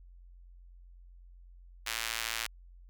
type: tone with high-pass filter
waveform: sawtooth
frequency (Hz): 113.6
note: A#2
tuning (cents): -44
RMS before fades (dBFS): -36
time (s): 1.86-2.47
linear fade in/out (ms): 10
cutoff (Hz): 2000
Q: 0.87
effects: added 44 Hz sine -51 dBFS peak until 2.89 s